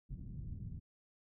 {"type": "low-pass noise", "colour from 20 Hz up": "white", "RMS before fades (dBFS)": -45, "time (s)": [0.09, 0.8], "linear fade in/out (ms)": 20, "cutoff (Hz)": 160, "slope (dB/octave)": 24, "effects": []}